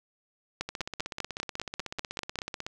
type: two click trains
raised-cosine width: 0.2 ms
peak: -13 / -18 dBFS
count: 10 / 33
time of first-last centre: 0.61-2.389 / 0.69-2.665 s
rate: 5.06 / 16.2 Hz
effects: none